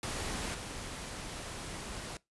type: noise with level steps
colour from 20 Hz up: pink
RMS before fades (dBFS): -37 / -42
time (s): 0.03-2.17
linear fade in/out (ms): 2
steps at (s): 0.54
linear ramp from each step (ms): 5
effects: noise-tail reverb RT60 0.2 s tail -22 dB re dry + resampled to 24000 Hz